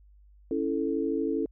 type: chord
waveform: sine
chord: A major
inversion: first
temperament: equal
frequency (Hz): 277.2 / 329.6 / 440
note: C#4 / E4 / A4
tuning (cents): 0 / 0 / 0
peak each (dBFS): -30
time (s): 0.51-1.46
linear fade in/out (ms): 2
effects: added 50 Hz sine -53 dBFS peak until 1.51 s